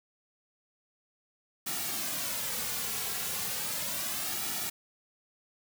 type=noise with flanger; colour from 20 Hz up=white; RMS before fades=-34 dBFS; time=1.66-4.7 s; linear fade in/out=10 ms; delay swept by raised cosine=1.9 to 3.3 ms; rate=0.35 Hz; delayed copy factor=-0.65; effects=none